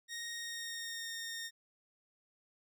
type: tone with pitch glide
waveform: 15% pulse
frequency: 1864.7 to 1839 Hz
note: A#6 to A#6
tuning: 0 to -24 cents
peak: -34 dBFS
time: 0.08-1.51 s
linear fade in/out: 50 ms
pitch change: -24 cents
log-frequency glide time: 0.34-1.11 s
effects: none